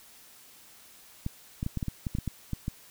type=clicks; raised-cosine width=5 ms; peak=-18 dBFS; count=12; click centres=1.264 / 1.629 / 1.664 / 1.773 / 1.828 / 1.883 / 2.068 / 2.151 / 2.186 / 2.277 / 2.533 / 2.681 s; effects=white hiss -54 dBFS RMS until 2.9 s

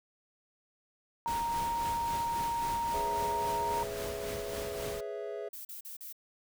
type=tone; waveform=sine; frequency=932.3 Hz; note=A#5; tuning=in tune; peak=-30 dBFS; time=1.26-3.83 s; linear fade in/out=0 ms
type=noise with tremolo; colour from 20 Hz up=pink; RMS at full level=-40 dBFS; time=1.27-5.01 s; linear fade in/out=10 ms; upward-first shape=sine; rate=3.7 Hz; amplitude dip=40%
type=chord; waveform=triangle; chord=C# minor seventh; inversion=second; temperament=equal; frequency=415.3 / 493.9 / 554.4 / 659.3 Hz; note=G#4 / B4 / C#5 / E5; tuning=0 / 0 / 0 / 0 cents; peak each=-37 / -43 / -42 / -40 dBFS; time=2.93-5.49 s; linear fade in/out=10 ms
type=noise bursts; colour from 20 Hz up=violet; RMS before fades=-44 dBFS; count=4; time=5.53-6.127 s; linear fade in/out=5 ms; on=120 ms; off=39 ms
effects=none

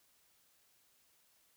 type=silence; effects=white hiss -71 dBFS RMS until 1.56 s

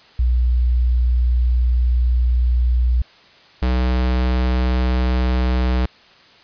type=tone pair in turn; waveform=sine / square; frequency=60.8 / 62.69 Hz; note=B1 / B1; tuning=-26 / +27 cents; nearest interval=minor second; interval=53 cents; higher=second; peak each=-13 / -16 dBFS; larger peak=first; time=0.19-3.02 / 3.62-5.86 s; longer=first; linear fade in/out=5 ms; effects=white hiss -48 dBFS RMS until 6.43 s + resampled to 11025 Hz

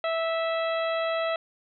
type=harmonic tone; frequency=656 Hz; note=E5; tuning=9 cents flat; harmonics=1 / 2 / 3 / 4 / 5 / 6; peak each=-26 / -32 / -36 / -38 / -40 / -42 dBFS; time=0.04-1.36 s; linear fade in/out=2 ms; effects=none

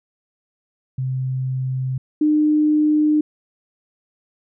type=tone pair in turn; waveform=sine; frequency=130.2 / 303.1 Hz; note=C3 / D#4; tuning=-8 / -45 cents; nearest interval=octave + minor third; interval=1463 cents; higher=second; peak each=-20 / -13 dBFS; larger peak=second; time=0.98-1.98 / 2.21-3.21 s; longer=neither; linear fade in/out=5 ms; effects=none

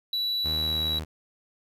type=tone with pitch glide; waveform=triangle; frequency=3937 to 3905 Hz; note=B7 to B7; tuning=-6 to -20 cents; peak=-24 dBFS; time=0.13-0.99 s; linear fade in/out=2 ms; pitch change=-14 cents; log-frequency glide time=0.48-0.8 s
type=tone; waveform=sawtooth; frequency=78.2 Hz; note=D#2; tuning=9 cents sharp; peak=-28 dBFS; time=0.44-1.05 s; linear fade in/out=20 ms
effects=none

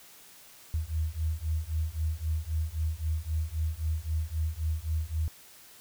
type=beating tone pair; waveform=sine; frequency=77.3 / 81.1 Hz; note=D#2 / E2; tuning=-11 / -28 cents; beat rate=3.8 Hz; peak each=-31 dBFS; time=0.74-5.28 s; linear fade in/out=0 ms; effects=white hiss -53 dBFS RMS until 5.8 s

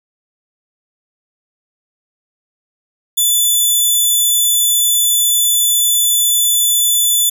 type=tone; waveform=5% pulse; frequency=3486 Hz; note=A7; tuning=17 cents flat; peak=-3 dBFS; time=3.17-7.3 s; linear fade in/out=10 ms; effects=none

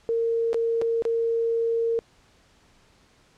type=tone with dropouts; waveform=sine; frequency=459.7 Hz; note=A#4; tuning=24 cents flat; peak=-21 dBFS; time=0.09-1.99 s; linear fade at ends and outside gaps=0 ms; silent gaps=0.531-0.544 / 0.815-0.82 / 1.022-1.052 s; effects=pink hiss -59 dBFS RMS until 3.37 s + low-pass 7000 Hz 12 dB/octave

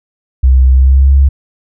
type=tone with pitch glide; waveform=sine; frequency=64.7 to 68.55 Hz; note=C2 to C#2; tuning=-19 to -19 cents; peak=-3 dBFS; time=0.43-1.29 s; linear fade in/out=10 ms; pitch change=+100 cents; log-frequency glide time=0.71-1.13 s; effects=none

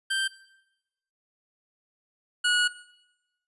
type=tone pair in turn; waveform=25% pulse; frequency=1568 / 1456.7 Hz; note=G6 / F#6; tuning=0 / -27 cents; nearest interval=minor second; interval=127 cents; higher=first; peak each=-21 / -18 dBFS; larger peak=second; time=0.1-0.28 / 2.44-2.68 s; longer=second; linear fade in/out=10 ms; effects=noise-tail reverb RT60 0.9 s tail -18 dB re dry + resampled to 24000 Hz

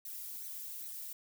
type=noise with flanger; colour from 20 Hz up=violet; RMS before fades=-44 dBFS; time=0.05-1.13 s; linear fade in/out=2 ms; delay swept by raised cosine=0.48 to 2.18 ms; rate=2.5 Hz; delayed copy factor=+0.85; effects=none

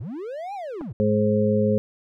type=linear two-way sweep; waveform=triangle; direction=up then down; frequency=86 to 833 to 86 Hz; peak=-28 dBFS; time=0-0.93 s; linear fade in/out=10 ms; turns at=0.54 s
type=clicks; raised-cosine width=1 ms; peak=-24 dBFS; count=2; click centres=0.81 / 0.815 s
type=harmonic tone; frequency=105.9 Hz; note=G#2; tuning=34 cents sharp; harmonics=1 / 2 / 4 / 5; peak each=-25 / -21 / -24 / -23 dBFS; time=1-1.78 s; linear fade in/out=0 ms
effects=none

